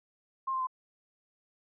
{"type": "tone with pitch steps", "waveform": "sine", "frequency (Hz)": [1062, 1046.2, 1030.6], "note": ["C6", "C6", "C6"], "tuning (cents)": [25, -1, -27], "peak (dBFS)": -29, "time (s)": [0.47, 0.671], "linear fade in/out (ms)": 10, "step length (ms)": 67, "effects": []}